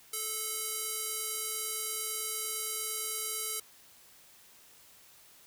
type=tone with band-pass filter; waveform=square; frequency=435.6 Hz; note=A4; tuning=17 cents flat; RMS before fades=-36 dBFS; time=0.13-3.6 s; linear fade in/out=5 ms; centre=11000 Hz; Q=1.3; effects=white hiss -58 dBFS RMS until 5.46 s